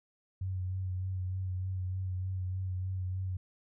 sine tone with vibrato, 93 Hz, F#2, 9 cents sharp, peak -32 dBFS, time 0.41-3.37 s, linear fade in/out 5 ms, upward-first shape sine, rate 3.3 Hz, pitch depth 26 cents each way, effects none

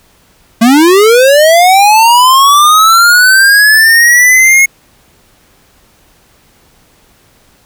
square linear sweep, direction up, 219 to 2179 Hz, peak -3 dBFS, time 0.61-4.66 s, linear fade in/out 10 ms, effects pink hiss -47 dBFS RMS until 7.65 s

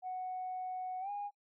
sine tone with pitch glide, 740 to 816.4 Hz, F#5 to G#5, 0 to -30 cents, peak -36 dBFS, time 0.02-1.31 s, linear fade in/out 50 ms, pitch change +170 cents, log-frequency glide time 1-1.1 s, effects noise-tail reverb RT60 0.1 s tail -26 dB re dry + tanh soft clip ceiling -33 dBFS

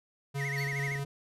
square tone with tremolo, 139.8 Hz, C#3, 15 cents sharp, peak -32 dBFS, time 0.34-1.05 s, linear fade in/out 20 ms, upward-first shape sine, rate 4.6 Hz, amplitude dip 30%
triangle tone with vibrato, 1994 Hz, B6, 16 cents sharp, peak -32 dBFS, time 0.37-1 s, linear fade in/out 50 ms, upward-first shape sine, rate 13 Hz, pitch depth 150 cents each way
square tone with exponential decay, 4435 Hz, C#8, in tune, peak -40 dBFS, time 0.58-0.85 s, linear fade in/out 0 ms, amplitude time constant 57 ms
clicks, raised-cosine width 2 ms, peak -37 dBFS, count 8, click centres 0.67 / 0.73 / 0.794 / 0.881 / 0.92 / 0.956 / 0.994 / 1.048 s
effects resampled to 32000 Hz

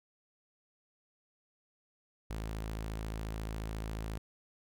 sawtooth tone, 54.2 Hz, A1, 25 cents flat, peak -33 dBFS, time 2.3-4.18 s, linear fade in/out 5 ms, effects none

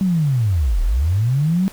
sine linear two-way sweep, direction down then up, 196 to 34.9 to 196 Hz, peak -14 dBFS, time 0.01-1.68 s, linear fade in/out 0 ms, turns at 0.82 s, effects pink hiss -41 dBFS RMS until 1.72 s

